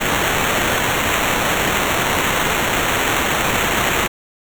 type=noise with sample-and-hold; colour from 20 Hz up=violet; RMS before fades=-18 dBFS; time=0-4.08 s; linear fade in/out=20 ms; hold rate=4900 Hz; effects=none